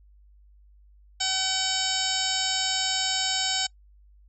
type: harmonic tone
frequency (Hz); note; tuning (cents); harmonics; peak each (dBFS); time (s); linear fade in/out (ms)
760; F#5; +46; 1 / 2 / 3 / 4 / 5 / 6 / 7 / 9 / 10; -34 / -35 / -37 / -31 / -32 / -32 / -31 / -34 / -33; 1.2-3.67; 10
effects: noise-tail reverb RT60 0.1 s tail -24 dB re dry + added 50 Hz sine -52 dBFS peak until 4.28 s